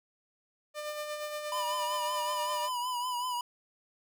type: tone with tremolo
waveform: sawtooth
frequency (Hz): 599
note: D5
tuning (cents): +34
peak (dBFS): -30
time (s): 0.74-2.7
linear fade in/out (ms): 50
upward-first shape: sine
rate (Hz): 8.5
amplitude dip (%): 40
type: tone with vibrato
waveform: square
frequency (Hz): 987.8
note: B5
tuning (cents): 0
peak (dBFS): -32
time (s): 1.52-3.41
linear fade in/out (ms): 2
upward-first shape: triangle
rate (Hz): 5.3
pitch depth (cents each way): 59
effects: none